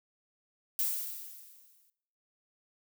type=noise with exponential decay; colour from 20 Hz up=violet; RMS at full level=-29 dBFS; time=0.79-1.9 s; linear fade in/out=0 ms; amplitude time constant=240 ms; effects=noise-tail reverb RT60 0.7 s tail -19 dB re dry